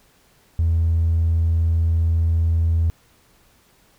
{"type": "tone", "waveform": "triangle", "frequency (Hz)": 82.5, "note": "E2", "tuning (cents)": 2, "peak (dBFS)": -12, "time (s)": [0.59, 2.9], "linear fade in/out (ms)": 0, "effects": ["tanh soft clip ceiling -12 dBFS", "pink hiss -57 dBFS RMS until 3.98 s"]}